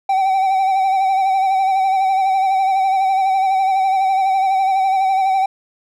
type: tone with vibrato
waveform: triangle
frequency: 768 Hz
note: G5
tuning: 36 cents flat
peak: -11 dBFS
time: 0.09-5.46 s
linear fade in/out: 5 ms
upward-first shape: sine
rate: 12 Hz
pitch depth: 40 cents each way
effects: none